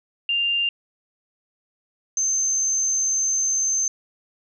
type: tone pair in turn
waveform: sine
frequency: 2794 / 6259 Hz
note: F7 / G8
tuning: 0 / -4 cents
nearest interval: octave + major second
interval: 1396 cents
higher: second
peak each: -19 dBFS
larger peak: neither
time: 0.29-0.69 / 2.17-3.88 s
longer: second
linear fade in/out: 2 ms
effects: none